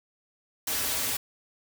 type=noise with comb filter; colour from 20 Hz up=white; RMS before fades=-29 dBFS; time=0.67-1.17 s; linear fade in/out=5 ms; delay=5.6 ms; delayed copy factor=-0.95; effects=none